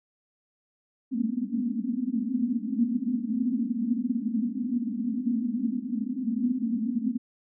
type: band-pass noise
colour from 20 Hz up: pink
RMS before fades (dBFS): -28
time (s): 1.11-7.18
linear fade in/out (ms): 20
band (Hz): 220 to 260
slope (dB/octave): 96
effects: none